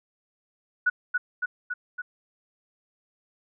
sine tone with echo, 1471 Hz, F#6, 11 cents flat, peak -18 dBFS, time 0.86-0.9 s, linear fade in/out 10 ms, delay 280 ms, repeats 4, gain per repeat -3 dB, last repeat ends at 2.02 s, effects none

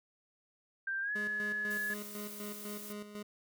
sine tone with pitch glide, 1577 to 1700 Hz, G6 to G#6, +10 to +40 cents, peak -33 dBFS, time 0.87-1.94 s, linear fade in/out 5 ms, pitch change +130 cents, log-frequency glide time 1.01-1.13 s
25% pulse tone with tremolo, 207.7 Hz, G#3, in tune, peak -37 dBFS, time 1.15-3.23 s, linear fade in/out 10 ms, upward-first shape square, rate 4 Hz, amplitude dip 60%
blue noise, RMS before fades -47 dBFS, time 1.7-2.93 s, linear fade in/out 10 ms
effects none

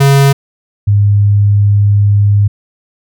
square / sine tone pair in turn, 138.59 / 102.11 Hz, C#3 / G#2, 0 / -29 cents, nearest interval perfect fourth, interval 529 cents, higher first, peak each -5 dBFS, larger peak neither, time 0-0.33 / 0.87-2.48 s, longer second, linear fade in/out 10 ms, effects none

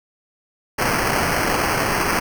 blue noise with sample-and-hold, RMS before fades -20 dBFS, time 0.78-2.2 s, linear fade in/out 10 ms, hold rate 3675 Hz, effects none

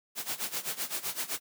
white noise with tremolo, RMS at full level -32 dBFS, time 0.15-1.4 s, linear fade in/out 50 ms, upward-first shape sine, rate 7.8 Hz, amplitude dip 85%, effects high-pass 150 Hz 12 dB/octave

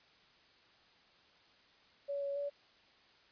sine tone with pitch steps, 565 / 561 / 571 Hz, C#5 / C#5 / D5, +33 / +21 / -49 cents, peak -35 dBFS, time 2.08-2.5 s, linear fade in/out 20 ms, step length 140 ms, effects white hiss -65 dBFS RMS until 3.31 s + resampled to 11025 Hz

